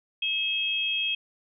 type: tone pair together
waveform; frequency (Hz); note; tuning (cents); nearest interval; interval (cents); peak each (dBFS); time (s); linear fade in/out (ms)
sine; 2583 / 3247; E7 / G#7; -36 / -40; major third; 396; -28 / -27; 0.22-1.15; 5
effects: none